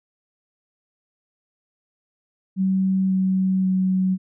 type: tone with pitch steps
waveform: sine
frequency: 190 / 188.58 / 187.17 Hz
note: F#3 / F#3 / F#3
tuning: +46 / +33 / +20 cents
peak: -17 dBFS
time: 2.56-4.18 s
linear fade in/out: 50 ms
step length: 540 ms
effects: none